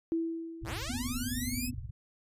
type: tone with exponential decay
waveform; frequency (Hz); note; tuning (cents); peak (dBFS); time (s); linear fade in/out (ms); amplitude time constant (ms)
sine; 329.6; E4; 0; -26; 0.12-1.27; 0; 250
type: low-pass noise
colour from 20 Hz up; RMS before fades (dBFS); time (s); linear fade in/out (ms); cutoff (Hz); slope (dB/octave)
white; -40; 0.61-1.91; 10; 130; 96
type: linear sweep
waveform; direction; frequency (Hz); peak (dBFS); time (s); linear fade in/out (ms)
5% pulse; up; 80.3 to 2637; -26; 0.64-1.71; 50
type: tone with tremolo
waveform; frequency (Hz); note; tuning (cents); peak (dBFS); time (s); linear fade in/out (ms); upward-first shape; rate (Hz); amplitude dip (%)
sine; 246.9; B3; 0; -31; 0.89-1.74; 10; sine; 19; 80
effects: resampled to 32000 Hz